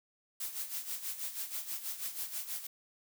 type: noise with tremolo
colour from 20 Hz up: blue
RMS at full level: -37 dBFS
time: 0.4-2.67 s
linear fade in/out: 5 ms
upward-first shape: sine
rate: 6.2 Hz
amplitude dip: 70%
effects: none